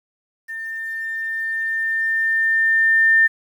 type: tone with level ramp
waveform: sine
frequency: 1800 Hz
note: A6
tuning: 39 cents sharp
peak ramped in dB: -27 to -10 dBFS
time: 0.48-3.28 s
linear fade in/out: 20 ms
effects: 8-bit